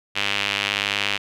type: tone with band-pass filter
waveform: sawtooth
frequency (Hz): 100.9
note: G#2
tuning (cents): -49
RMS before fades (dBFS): -24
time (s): 0.15-1.18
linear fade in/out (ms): 20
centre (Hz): 2800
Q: 2.6
effects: none